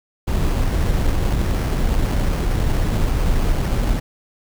brown noise with sample-and-hold, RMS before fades -18 dBFS, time 0.27-4 s, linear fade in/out 10 ms, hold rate 3675 Hz, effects none

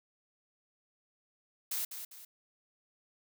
blue noise with echo, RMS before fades -35 dBFS, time 1.71-1.85 s, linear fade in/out 5 ms, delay 200 ms, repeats 2, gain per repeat -8 dB, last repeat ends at 2.25 s, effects none

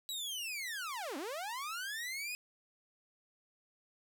sawtooth linear two-way sweep, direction down then up, 3951 to 254.5 to 2527 Hz, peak -35 dBFS, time 0.09-2.35 s, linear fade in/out 0 ms, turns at 1.17 s, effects none

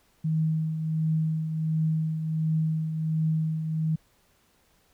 sine tone with tremolo, 158.4 Hz, D#3, 31 cents sharp, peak -21 dBFS, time 0.24-3.96 s, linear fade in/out 10 ms, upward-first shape triangle, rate 1.4 Hz, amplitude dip 55%, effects pink hiss -65 dBFS RMS until 4.93 s

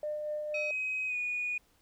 sine tone with tremolo, 602 Hz, D5, 43 cents sharp, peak -31 dBFS, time 0.03-0.71 s, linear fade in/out 2 ms, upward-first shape sine, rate 4.2 Hz, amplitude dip 30%
sine tone with pitch glide, 2528 to 2459 Hz, D#7 to D#7, +27 to -21 cents, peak -30 dBFS, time 0.54-1.58 s, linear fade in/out 5 ms, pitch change -48 cents, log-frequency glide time 1.07-1.16 s
effects tanh soft clip ceiling -26 dBFS + pink hiss -68 dBFS RMS until 1.81 s

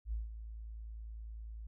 sine tone with ADSR envelope, 55 Hz, A1, in tune, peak -33 dBFS, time 0.05-1.67 s, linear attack 74 ms, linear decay 160 ms, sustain -10 dB, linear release 5 ms, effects none

